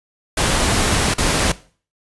pink noise with dropouts, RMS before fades -17 dBFS, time 0.37-1.52 s, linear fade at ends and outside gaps 5 ms, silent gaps 1.14-1.181 s, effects noise-tail reverb RT60 0.4 s tail -18 dB re dry + resampled to 24000 Hz

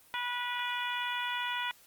harmonic tone, 488 Hz, B4, 21 cents flat, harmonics 2 / 3 / 4 / 5 / 6 / 7, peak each -36 / -38 / -39 / -40 / -41 / -41 dBFS, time 0.14-1.71 s, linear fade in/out 0 ms, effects white hiss -60 dBFS RMS until 1.86 s + Opus 24 kbps

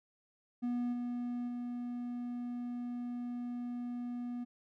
triangle tone with level steps, 242.9 Hz, B3, 29 cents flat, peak -30 / -33 / -35 dBFS, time 0.62-4.45 s, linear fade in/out 20 ms, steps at 0.92 / 1.47 s, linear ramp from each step 20 ms, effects none

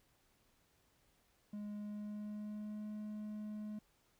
triangle tone with pitch glide, 207.7 to 211.7 Hz, G#3 to G#3, 0 to +33 cents, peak -40 dBFS, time 1.53-3.79 s, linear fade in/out 5 ms, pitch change +33 cents, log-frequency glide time 1.72-2.87 s, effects pink hiss -74 dBFS RMS until 4.19 s

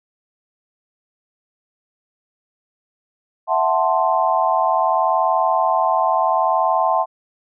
sine chord, F# half-diminished seventh, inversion third, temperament equal, 659.3 / 740 / 880 / 1046.5 Hz, E5 / F#5 / A5 / C6, 0 / 0 / 0 / 0 cents, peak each -20 dBFS, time 3.47-7.06 s, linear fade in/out 50 ms, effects none

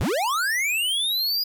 square linear sweep, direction up, 30.87 to 4944 Hz, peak -22 dBFS, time 0-1.44 s, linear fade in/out 10 ms, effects 10-bit

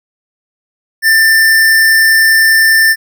square tone, 1785 Hz, A6, 24 cents sharp, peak -6 dBFS, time 1.02-2.96 s, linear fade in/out 50 ms, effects none

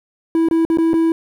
triangle tone with dropouts, 327.8 Hz, E4, 10 cents flat, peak -10 dBFS, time 0.35-1.12 s, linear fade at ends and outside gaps 1 ms, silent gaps 0.486-0.511 / 0.651-0.7 / 0.773-0.785 / 0.933-0.94 s, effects 8-bit

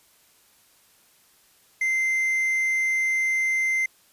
triangle tone with quantisation, 2080 Hz, C7, 11 cents flat, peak -19 dBFS, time 1.81-3.86 s, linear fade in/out 5 ms, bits 8, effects white hiss -59 dBFS RMS until 4.12 s + resampled to 32000 Hz

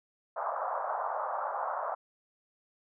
pink band-pass noise, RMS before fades -34 dBFS, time 0.36-1.95 s, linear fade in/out 10 ms, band 590 to 1300 Hz, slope 48 dB/octave, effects none

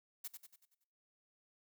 blue noise with echo, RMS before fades -43 dBFS, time 0.24-0.28 s, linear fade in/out 10 ms, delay 94 ms, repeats 6, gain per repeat -6 dB, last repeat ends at 0.844 s, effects noise-tail reverb RT60 0.8 s tail -22 dB re dry

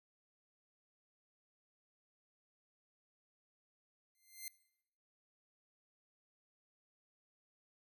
5% pulse tone with exponential growth, 2087 Hz, C7, 5 cents flat, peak -31 dBFS, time 4.15-4.48 s, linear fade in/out 1 ms, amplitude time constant 71 ms, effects noise-tail reverb RT60 0.8 s tail -20 dB re dry

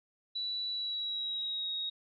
sine tone with pitch glide, 3946 to 3772 Hz, B7 to A#7, -2 to +20 cents, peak -33 dBFS, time 0.35-1.9 s, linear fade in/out 10 ms, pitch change -78 cents, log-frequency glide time 0.7-1.71 s, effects none

